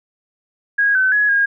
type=tone with pitch steps; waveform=sine; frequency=1644 / 1524 / 1680 / 1629 Hz; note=G#6 / G6 / G#6 / G#6; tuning=-18 / -49 / +19 / -34 cents; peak=-12 dBFS; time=0.78-1.46 s; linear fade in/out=10 ms; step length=170 ms; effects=none